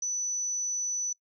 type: tone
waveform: sine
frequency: 5970 Hz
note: F#8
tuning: 15 cents sharp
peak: -28 dBFS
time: 0.02-1.13 s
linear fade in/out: 5 ms
effects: noise-tail reverb RT60 0.1 s tail -20 dB re dry